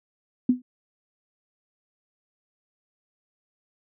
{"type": "tone with exponential decay", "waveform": "sine", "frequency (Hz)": 250, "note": "B3", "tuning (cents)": 21, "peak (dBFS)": -12, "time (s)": [0.49, 0.62], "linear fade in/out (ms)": 5, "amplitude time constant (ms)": 28, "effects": []}